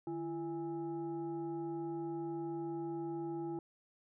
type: tone with frequency modulation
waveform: sine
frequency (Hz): 337.1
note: E4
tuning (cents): +39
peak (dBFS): -37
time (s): 0.07-3.59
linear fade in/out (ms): 2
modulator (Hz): 487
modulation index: 0.65
effects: none